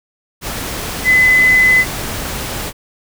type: tone in noise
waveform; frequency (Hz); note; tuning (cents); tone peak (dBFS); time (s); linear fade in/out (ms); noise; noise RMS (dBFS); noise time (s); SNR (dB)
sine; 2019; B6; +38; -7; 1.04-1.85; 50; pink; -23; 0.41-2.73; +13
effects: none